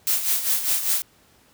blue noise with tremolo, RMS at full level -20 dBFS, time 0.07-1.02 s, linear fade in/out 0 ms, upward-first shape sine, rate 5 Hz, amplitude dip 65%, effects pink hiss -57 dBFS RMS until 1.53 s + high-pass 60 Hz 12 dB/octave

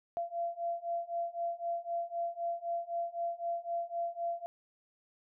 sine beating tone pair, 682 / 685.9 Hz, F5 / F5, -41 / -31 cents, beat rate 3.9 Hz, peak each -37 / -36 dBFS, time 0.17-4.46 s, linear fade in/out 0 ms, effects none

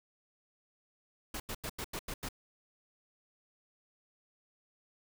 pink noise bursts, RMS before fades -39 dBFS, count 7, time 1.34-2.288 s, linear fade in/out 5 ms, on 60 ms, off 88 ms, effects none

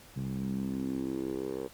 10% pulse tone with band-pass filter sweep, 66 Hz, C2, 16 cents sharp, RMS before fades -34 dBFS, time 0.16-1.68 s, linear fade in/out 10 ms, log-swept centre 150 to 480 Hz, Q 3.6, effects pink hiss -54 dBFS RMS until 1.73 s + MP3 96 kbps

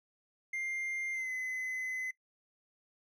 triangle tone with pitch glide, 2100 to 2032 Hz, C7 to B6, +6 to +49 cents, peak -33 dBFS, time 0.53-2.11 s, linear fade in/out 5 ms, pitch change -57 cents, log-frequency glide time 1.13-1.31 s, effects noise-tail reverb RT60 0.1 s tail -19 dB re dry

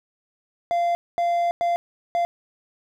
triangle tone bursts at uneven times, 691 Hz, F5, 19 cents flat, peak -17 dBFS, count 4, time 0.71-0.95 / 1.18-1.51 / 1.61-1.76 / 2.15-2.25 s, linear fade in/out 0 ms, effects none

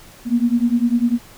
sine beating tone pair, 233.1 / 243.1 Hz, A#3 / B3, 0 / -27 cents, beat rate 10 Hz, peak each -17 dBFS, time 0.25-1.19 s, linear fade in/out 50 ms, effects pink hiss -44 dBFS RMS until 1.37 s

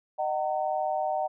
sine tone cluster, 616 / 757 / 917 Hz, D#5 / F#5 / A#5, -17 / +39 / -29 cents, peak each -30 / -28 / -35 dBFS, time 0.18-1.28 s, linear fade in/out 20 ms, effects none

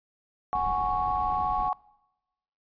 sine chord, F# suspended second, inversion none, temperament equal, 740 / 830.6 / 1108.7 Hz, F#5 / G#5 / C#6, 0 / 0 / 0 cents, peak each -29 / -29 / -28 dBFS, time 0.53-1.73 s, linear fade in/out 0 ms
brown noise, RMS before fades -39 dBFS, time 0.55-1.69 s, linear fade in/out 2 ms
effects noise-tail reverb RT60 1.0 s tail -24 dB re dry + resampled to 11025 Hz

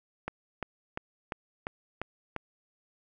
click train, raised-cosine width 0.5 ms, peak -18 dBFS, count 7, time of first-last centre 0.28-2.363 s, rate 2.88 Hz, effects none

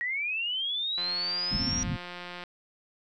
sine linear sweep, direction up, 1879 to 5770 Hz, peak -28 dBFS, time 0.01-1.83 s, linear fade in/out 0 ms
click train, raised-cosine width 0.3 ms, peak -24 dBFS, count 259, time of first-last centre 0.98-2.438 s, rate 177 Hz
white low-pass noise, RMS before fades -32 dBFS, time 1.51-1.97 s, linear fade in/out 10 ms, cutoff 270 Hz, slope 96 dB/octave
effects none

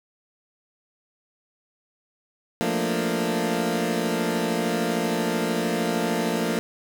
20% pulse chord, Bb major seventh, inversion second, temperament equal, 174.61 / 220 / 233.1 / 293.7 Hz, F3 / A3 / Bb3 / D4, 0 / 0 / 0 / 0 cents, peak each -23 / -24 / -22 / -26 dBFS, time 2.61-6.59 s, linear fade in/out 0 ms, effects none

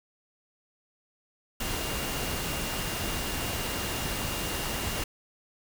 sine tone in noise, 2809 Hz, F7, 9 cents sharp, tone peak -41 dBFS, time 1.6-5.04 s, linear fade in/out 5 ms, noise pink, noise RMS -32 dBFS, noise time 1.6-5.04 s, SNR -12 dB, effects none

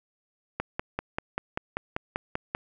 click train, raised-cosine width 0.5 ms, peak -13 dBFS, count 11, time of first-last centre 0.6-2.549 s, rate 5.13 Hz, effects none

